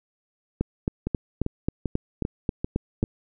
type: two click trains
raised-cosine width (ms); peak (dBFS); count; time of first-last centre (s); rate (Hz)
3; -10 / -13; 10 / 6; 0.61-3.029 / 1.07-3.039; 3.72 / 2.54
effects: none